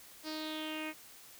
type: tone with low-pass filter sweep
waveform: sawtooth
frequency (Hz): 311.1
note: D#4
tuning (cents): 0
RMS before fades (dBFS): -40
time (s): 0.23-0.94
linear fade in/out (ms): 50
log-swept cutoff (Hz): 5000 to 2300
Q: 5.3
effects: white hiss -55 dBFS RMS until 1.39 s